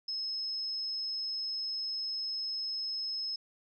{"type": "tone", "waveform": "sine", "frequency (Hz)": 5180, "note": "E8", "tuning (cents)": -31, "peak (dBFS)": -33, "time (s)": [0.08, 3.36], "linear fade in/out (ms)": 5, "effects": []}